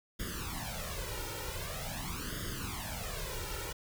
pink noise with flanger, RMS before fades -39 dBFS, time 0.19-3.73 s, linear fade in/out 10 ms, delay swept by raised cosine 0.59 to 2.19 ms, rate 0.45 Hz, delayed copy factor +0.9, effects none

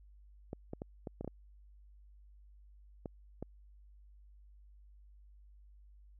clicks, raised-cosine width 2 ms, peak -27 dBFS, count 9, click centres 0.531 / 0.734 / 0.819 / 1.072 / 1.21 / 1.246 / 1.277 / 3.058 / 3.426 s, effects added 50 Hz sine -56 dBFS peak until 6.19 s

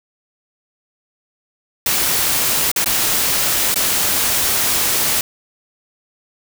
white noise with dropouts, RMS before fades -17 dBFS, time 1.86-5.21 s, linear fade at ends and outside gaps 2 ms, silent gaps 2.716-2.761 / 2.844-2.859 / 3.743-3.758 s, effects none

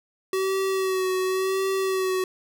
square tone with vibrato, 378.8 Hz, F#4, 41 cents sharp, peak -23 dBFS, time 0.33-2.24 s, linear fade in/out 2 ms, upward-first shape sine, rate 0.92 Hz, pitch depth 28 cents each way, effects none

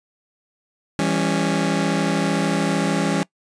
sawtooth chord, C# diminished, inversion first, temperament just, 166.31 / 199.57 / 277.2 Hz, E3 / G3 / C#4, +16 / +31 / 0 cents, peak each -19 dBFS, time 0.99-3.23 s, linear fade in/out 0 ms, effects noise-tail reverb RT60 0.1 s tail -22 dB re dry + resampled to 22050 Hz

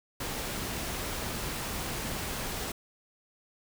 pink noise, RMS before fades -35 dBFS, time 0.2-2.72 s, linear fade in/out 5 ms, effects none

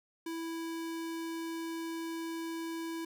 square tone, 329.6 Hz, E4, in tune, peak -37 dBFS, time 0.26-3.05 s, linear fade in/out 5 ms, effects none

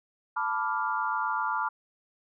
sine chord, B half-diminished seventh, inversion third, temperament equal, 880 / 987.8 / 1174.7 / 1396.9 Hz, A5 / B5 / D6 / F6, 0 / 0 / 0 / 0 cents, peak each -32 dBFS, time 0.36-1.69 s, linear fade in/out 10 ms, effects none

